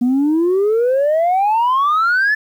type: exponential sweep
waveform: sine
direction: up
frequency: 238.3 to 1760 Hz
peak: -10 dBFS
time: 0.01-2.35 s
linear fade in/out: 10 ms
effects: tanh soft clip ceiling -10 dBFS + 8-bit